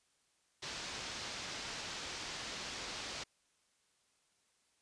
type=low-pass noise; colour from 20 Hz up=white; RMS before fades=-44 dBFS; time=0.62-3.24 s; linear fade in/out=10 ms; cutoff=5900 Hz; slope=24 dB/octave; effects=white hiss -75 dBFS RMS until 4.81 s + resampled to 22050 Hz